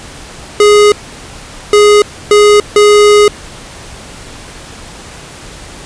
square tone bursts at uneven times, 415.3 Hz, G#4, in tune, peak -3 dBFS, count 4, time 0.6-0.92 / 1.73-2.02 / 2.31-2.6 / 2.76-3.28 s, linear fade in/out 2 ms, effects pink hiss -30 dBFS RMS until 5.85 s + resampled to 22050 Hz

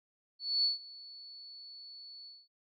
sine tone with ADSR envelope, 4435 Hz, C#8, in tune, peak -25 dBFS, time 0.39-2.48 s, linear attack 250 ms, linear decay 140 ms, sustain -22 dB, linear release 220 ms, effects none

